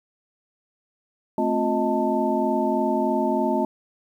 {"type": "tone cluster", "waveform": "sine", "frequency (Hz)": [219.8, 263, 354.9, 628, 886], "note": ["A3", "C4", "F4", "D#5", "A5"], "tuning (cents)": [-2, 9, 28, 16, 12], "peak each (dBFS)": -26, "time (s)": [1.38, 3.65], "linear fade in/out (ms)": 2, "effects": ["9-bit"]}